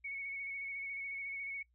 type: tone with vibrato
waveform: sine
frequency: 2217 Hz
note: C#7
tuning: in tune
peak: -39 dBFS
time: 0.04-1.63 s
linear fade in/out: 10 ms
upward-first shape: square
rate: 14 Hz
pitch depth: 18 cents each way
effects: noise-tail reverb RT60 0.1 s tail -21 dB re dry + added 60 Hz sine -70 dBFS peak until 1.74 s